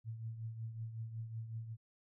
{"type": "tone with tremolo", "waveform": "sine", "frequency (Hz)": 112.8, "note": "A2", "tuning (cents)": 44, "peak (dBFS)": -38, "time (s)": [0.04, 1.77], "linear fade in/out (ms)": 50, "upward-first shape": "triangle", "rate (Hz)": 5.4, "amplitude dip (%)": 65, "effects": []}